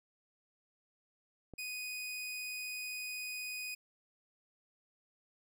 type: click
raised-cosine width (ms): 2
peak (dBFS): -34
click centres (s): 1.537
type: tone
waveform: sawtooth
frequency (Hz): 2489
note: D#7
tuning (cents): 0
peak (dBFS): -36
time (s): 1.58-3.75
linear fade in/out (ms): 10
effects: none